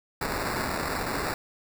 blue noise with sample-and-hold, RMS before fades -30 dBFS, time 0.21-1.34 s, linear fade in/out 2 ms, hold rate 3150 Hz, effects none

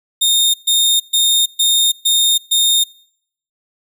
sawtooth tone bursts, 3665 Hz, A#7, 30 cents flat, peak -8 dBFS, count 6, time 0.21-2.84 s, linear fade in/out 10 ms, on 330 ms, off 130 ms, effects noise-tail reverb RT60 0.7 s tail -26 dB re dry

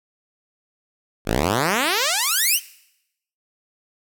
5% pulse exponential sweep, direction up, 44.64 to 3230 Hz, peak -7 dBFS, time 1.25-2.6 s, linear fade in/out 50 ms, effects noise-tail reverb RT60 0.8 s tail -19 dB re dry

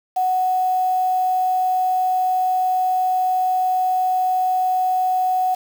sine tone with quantisation, 741 Hz, F#5, 2 cents sharp, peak -16 dBFS, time 0.16-5.55 s, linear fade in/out 10 ms, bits 6, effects none

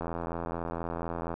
click train, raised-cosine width 1 ms, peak -20 dBFS, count 113, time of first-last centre 0.01-1.34 s, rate 84.2 Hz, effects none

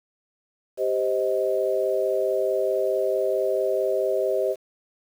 sine chord, C minor, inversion second, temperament just, 392.4 / 523.3 / 627.9 Hz, G4 / C5 / Eb5, +2 / 0 / +16 cents, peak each -25 dBFS, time 0.77-4.56 s, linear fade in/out 50 ms, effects 8-bit

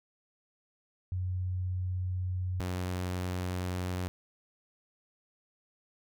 sine / sawtooth tone pair in turn, 91.6 / 90.81 Hz, F#2 / F#2, -17 / -32 cents, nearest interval unison, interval 15 cents, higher first, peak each -30 / -28 dBFS, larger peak second, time 1.12-2.6 / 2.6-4.08 s, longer neither, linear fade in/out 0 ms, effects none

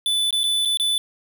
square tone with dropouts, 3491 Hz, A7, 14 cents flat, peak -19 dBFS, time 0.06-0.98 s, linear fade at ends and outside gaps 1 ms, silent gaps 0.307-0.327 / 0.434-0.439 / 0.651-0.656 / 0.772-0.798 s, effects none

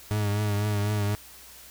40% pulse tone with vibrato, 103.83 Hz, G#2, in tune, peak -23 dBFS, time 0.11-1.15 s, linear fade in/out 0 ms, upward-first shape triangle, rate 4 Hz, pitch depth 47 cents each way, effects added 60 Hz sine -58 dBFS peak until 1.7 s + white hiss -48 dBFS RMS until 1.7 s

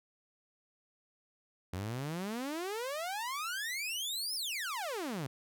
sawtooth exponential two-way sweep, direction up then down, 87.31 to 5380 to 123.6 Hz, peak -32 dBFS, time 1.73-5.27 s, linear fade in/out 5 ms, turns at 4.35 s, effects none

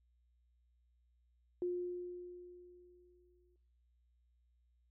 sine tone with exponential decay, 355.9 Hz, F4, 33 cents sharp, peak -33 dBFS, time 1.62-3.56 s, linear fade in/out 1 ms, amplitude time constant 420 ms, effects noise-tail reverb RT60 0.9 s tail -22 dB re dry + added 60 Hz sine -70 dBFS peak until 4.9 s

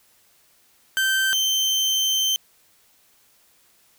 30% pulse tone pair in turn, 1554 / 3108 Hz, G6 / G7, -16 / -16 cents, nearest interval octave, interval 1200 cents, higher second, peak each -16 dBFS, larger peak neither, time 0.97-1.33 / 1.33-2.36 s, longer second, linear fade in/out 0 ms, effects white hiss -59 dBFS RMS until 3.98 s

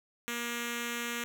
5% pulse tone with notch filter, 237.4 Hz, A#3, 32 cents sharp, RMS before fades -36 dBFS, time 0.28-1.24 s, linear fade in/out 0 ms, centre 770 Hz, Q 1, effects none

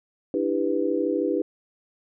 sine chord, E minor seventh, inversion third, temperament just, 296.7 / 329.6 / 395.6 / 494.4 Hz, D4 / E4 / G4 / B4, +18 / 0 / +16 / +2 cents, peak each -27 dBFS, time 0.34-1.42 s, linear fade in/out 2 ms, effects none

